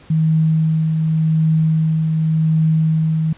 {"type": "tone with tremolo", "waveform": "sine", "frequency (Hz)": 158.8, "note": "D#3", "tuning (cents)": 36, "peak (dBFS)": -11, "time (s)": [0.1, 3.33], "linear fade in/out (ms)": 5, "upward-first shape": "triangle", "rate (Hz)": 0.88, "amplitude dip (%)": 35, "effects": ["pink hiss -46 dBFS RMS until 3.37 s", "resampled to 8000 Hz"]}